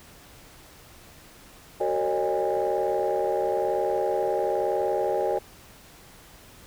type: tone cluster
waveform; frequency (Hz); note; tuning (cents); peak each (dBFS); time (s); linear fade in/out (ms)
sine; 373.7 / 453.2 / 545 / 606 / 814; F#4 / A#4 / C#5 / D#5 / G#5; +17 / -49 / -29 / -46 / -35; -28; 1.8-5.39; 10
effects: tanh soft clip ceiling -16 dBFS + pink hiss -50 dBFS RMS until 6.66 s